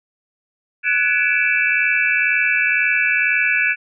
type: tone cluster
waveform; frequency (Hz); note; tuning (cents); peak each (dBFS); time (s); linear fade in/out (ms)
sine; 1485 / 1695 / 2295 / 2377 / 2634; F#6 / G#6 / D7 / D7 / E7; +6 / +35 / -40 / +20 / -2; -21; 0.83-3.76; 50
effects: none